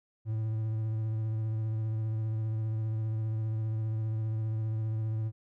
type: tone with vibrato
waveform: triangle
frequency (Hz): 110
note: A2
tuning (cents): 0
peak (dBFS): -27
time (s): 0.25-5.32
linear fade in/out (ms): 50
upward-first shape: triangle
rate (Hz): 15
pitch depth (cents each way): 26
effects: none